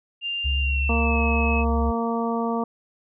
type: tone with pitch glide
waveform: sine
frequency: 2794 to 2577 Hz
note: F7 to E7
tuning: 0 to -40 cents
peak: -25 dBFS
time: 0.21-1.65 s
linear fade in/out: 50 ms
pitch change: -140 cents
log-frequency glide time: 0.58-1.2 s
type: tone with vibrato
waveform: sine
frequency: 69.3 Hz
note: C#2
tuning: in tune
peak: -21 dBFS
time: 0.44-1.92 s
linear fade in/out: 20 ms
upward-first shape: square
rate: 7.7 Hz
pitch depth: 12 cents each way
type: harmonic tone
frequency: 231 Hz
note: A#3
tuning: 16 cents flat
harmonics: 1 / 2 / 3 / 4 / 5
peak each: -25 / -28 / -30 / -31 / -32 dBFS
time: 0.89-2.64 s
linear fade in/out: 5 ms
effects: none